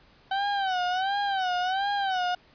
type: tone with vibrato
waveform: 35% pulse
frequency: 763 Hz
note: G5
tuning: 47 cents flat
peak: -23 dBFS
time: 0.31-2.35 s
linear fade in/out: 5 ms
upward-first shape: sine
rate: 1.4 Hz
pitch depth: 110 cents each way
effects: pink hiss -58 dBFS RMS until 2.54 s + resampled to 11025 Hz